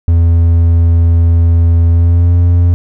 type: tone with pitch glide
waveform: triangle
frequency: 84.1 to 86.86 Hz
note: E2 to F2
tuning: +35 to -9 cents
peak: -3 dBFS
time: 0.08-2.74 s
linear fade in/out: 0 ms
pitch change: +56 cents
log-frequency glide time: 1.89-2.34 s
effects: none